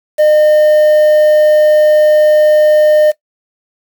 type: tone with quantisation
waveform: triangle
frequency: 608 Hz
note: D#5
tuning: 40 cents flat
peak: -3 dBFS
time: 0.18-3.12 s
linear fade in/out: 20 ms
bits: 5
effects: noise-tail reverb RT60 0.1 s tail -18 dB re dry